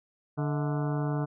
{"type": "harmonic tone with a mistuned harmonic", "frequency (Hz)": 146.83, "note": "D3", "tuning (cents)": 0, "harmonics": [1, 2, 3, 4, 5, 6, 7, 8, 9, 10], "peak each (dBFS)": [-28, -34, -38, -40, -42, -44, -45, -46, -47, -48], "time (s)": [0.37, 1.26], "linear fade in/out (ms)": 20, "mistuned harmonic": 4, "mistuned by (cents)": 130, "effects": []}